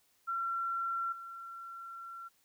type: tone with level steps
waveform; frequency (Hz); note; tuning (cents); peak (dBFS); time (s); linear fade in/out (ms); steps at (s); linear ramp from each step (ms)
sine; 1361; F6; -45; -32 / -43; 0.27-2.29; 20; 1.12; 5
effects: white hiss -71 dBFS RMS until 2.44 s